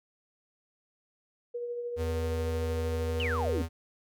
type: tone with tremolo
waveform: sine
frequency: 480 Hz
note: B4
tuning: 49 cents flat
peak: -31 dBFS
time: 1.54-3.62 s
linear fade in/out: 10 ms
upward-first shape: triangle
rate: 13 Hz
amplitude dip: 40%
type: tone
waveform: square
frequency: 82.41 Hz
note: E2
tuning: in tune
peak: -31 dBFS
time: 1.96-3.69 s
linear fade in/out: 50 ms
type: exponential sweep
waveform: sine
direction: down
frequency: 3136 to 246.9 Hz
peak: -31 dBFS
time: 3.2-3.62 s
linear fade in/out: 0 ms
effects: none